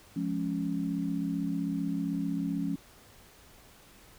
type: chord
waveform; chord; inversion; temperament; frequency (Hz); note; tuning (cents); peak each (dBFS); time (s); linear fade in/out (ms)
sine; Db major; first; equal with one note detuned; 174.61 / 210.3 / 277.2; F3 / Ab3 / Db4; 0 / +22 / 0; -33 / -35 / -32; 0.16-2.76; 5
effects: pink hiss -56 dBFS RMS until 4.18 s